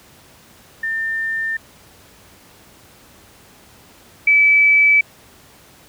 sine tone pair in turn, 1800 / 2302 Hz, A6 / D7, +39 / -35 cents, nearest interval major third, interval 426 cents, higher second, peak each -19 / -9 dBFS, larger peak second, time 0.83-1.57 / 4.27-5.01 s, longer neither, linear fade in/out 5 ms, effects pink hiss -47 dBFS RMS until 5.88 s + high-pass 60 Hz 12 dB/octave

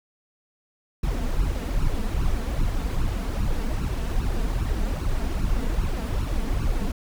brown noise with flanger, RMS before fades -24 dBFS, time 1.03-6.92 s, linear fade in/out 5 ms, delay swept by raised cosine 0.72 to 4.52 ms, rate 2.5 Hz, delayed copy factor +0.75, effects none

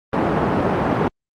pink band-pass noise, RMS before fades -19 dBFS, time 0.13-1.08 s, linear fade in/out 2 ms, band 140 to 1100 Hz, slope 12 dB/octave, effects Opus 32 kbps

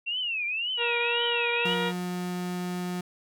sine tone with vibrato, 2691 Hz, E7, 35 cents sharp, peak -27 dBFS, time 0.06-1.75 s, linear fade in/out 20 ms, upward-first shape triangle, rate 1.9 Hz, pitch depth 240 cents each way
harmonic tone, 474.2 Hz, A#4, 30 cents sharp, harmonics 1 / 2 / 3 / 4 / 5 / 6 / 7 / 8, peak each -30 / -33 / -35 / -36 / -37 / -38 / -38 / -39 dBFS, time 0.77-1.93 s, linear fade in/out 50 ms
35% pulse tone, 179.2 Hz, F3, 45 cents sharp, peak -28 dBFS, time 1.65-3.01 s, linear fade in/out 5 ms
effects none

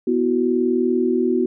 sine chord, B suspended fourth, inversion none, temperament equal, 246.9 / 329.6 / 370 Hz, B3 / E4 / F#4, 0 / 0 / 0 cents, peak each -20 / -23 / -19 dBFS, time 0.07-1.46 s, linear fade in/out 5 ms, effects none

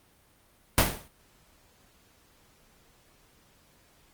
pink noise with exponential decay, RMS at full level -17 dBFS, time 0.78-1.08 s, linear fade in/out 1 ms, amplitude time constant 65 ms, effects pink hiss -62 dBFS RMS until 4.13 s + Opus 32 kbps

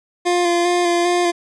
25% pulse tone with vibrato, 349.2 Hz, F4, in tune, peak -11 dBFS, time 0.25-1.32 s, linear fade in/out 20 ms, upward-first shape square, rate 2.5 Hz, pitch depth 17 cents each way, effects resampled to 22050 Hz

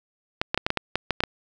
clicks, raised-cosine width 0.3 ms, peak -6 dBFS, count 10, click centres 0.415 / 0.545 / 0.576 / 0.665 / 0.704 / 0.773 / 0.956 / 1.107 / 1.205 / 1.237 s, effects none

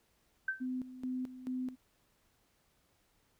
sine tone with exponential decay, 1550 Hz, G6, 20 cents flat, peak -28 dBFS, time 0.48-0.66 s, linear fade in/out 5 ms, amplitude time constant 37 ms
sine tone with tremolo, 255 Hz, C4, 44 cents flat, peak -34 dBFS, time 0.6-1.76 s, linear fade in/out 20 ms, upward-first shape square, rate 2.3 Hz, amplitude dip 75%
effects pink hiss -73 dBFS RMS until 3.39 s

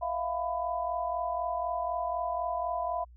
sine tone cluster, 655 / 699 / 999 Hz, E5 / F5 / B5, -11 / +1 / +20 cents, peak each -35 / -32 / -34 dBFS, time 0.01-3.05 s, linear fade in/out 20 ms, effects added 60 Hz sine -50 dBFS peak until 3.16 s

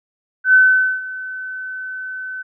sine tone with ADSR envelope, 1518 Hz, F#6, 44 cents sharp, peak -6 dBFS, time 0.44-2.43 s, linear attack 96 ms, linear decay 470 ms, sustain -19 dB, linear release 18 ms, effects none

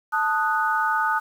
sine chord, D# diminished, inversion second, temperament equal, 880 / 1244.5 / 1480 Hz, A5 / D#6 / F#6, 0 / 0 / 0 cents, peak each -24 / -24 / -24 dBFS, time 0.12-1.2 s, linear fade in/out 20 ms, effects 8-bit

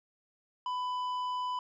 triangle tone with tanh clipping, 998 Hz, B5, 18 cents sharp, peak -33 dBFS, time 0.66-1.59 s, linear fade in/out 2 ms, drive 12 dB, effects none

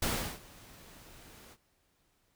pink noise with ADSR envelope, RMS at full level -30 dBFS, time 0.02-1.57 s, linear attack 6 ms, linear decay 360 ms, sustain -24 dB, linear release 50 ms, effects pink hiss -73 dBFS RMS until 2.35 s

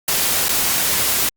white noise with dropouts, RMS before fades -18 dBFS, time 0.08-1.29 s, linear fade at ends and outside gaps 2 ms, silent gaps 0.484-0.491 s, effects Opus 48 kbps

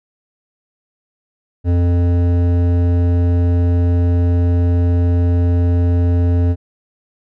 triangle tone with hard clipping, 87.31 Hz, F2, in tune, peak -13 dBFS, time 1.64-6.56 s, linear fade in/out 50 ms, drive 16 dB, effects none

